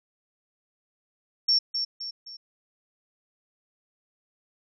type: tone with echo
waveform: sine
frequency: 5460 Hz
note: F8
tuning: 40 cents flat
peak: -18 dBFS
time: 1.48-1.59 s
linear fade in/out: 10 ms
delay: 260 ms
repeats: 3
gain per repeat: -7 dB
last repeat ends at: 2.37 s
effects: none